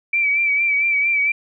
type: tone with vibrato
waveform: sine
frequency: 2315 Hz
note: D7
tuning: 25 cents flat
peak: -15 dBFS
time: 0.13-1.32 s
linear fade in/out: 5 ms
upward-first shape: sine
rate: 4.4 Hz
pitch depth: 44 cents each way
effects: none